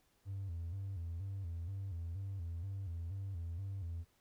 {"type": "tone with vibrato", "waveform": "triangle", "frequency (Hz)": 90.8, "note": "F#2", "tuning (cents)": -32, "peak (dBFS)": -36, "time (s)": [0.25, 4.05], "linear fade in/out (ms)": 50, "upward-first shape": "square", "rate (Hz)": 2.1, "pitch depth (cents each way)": 130, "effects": ["tanh soft clip ceiling -35 dBFS", "pink hiss -74 dBFS RMS until 4.2 s"]}